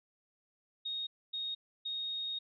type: tone bursts at uneven times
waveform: sine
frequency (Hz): 3729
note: A#7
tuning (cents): 0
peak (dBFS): -35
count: 3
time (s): 0.85-1.07 / 1.33-1.55 / 1.85-2.39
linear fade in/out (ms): 10
effects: none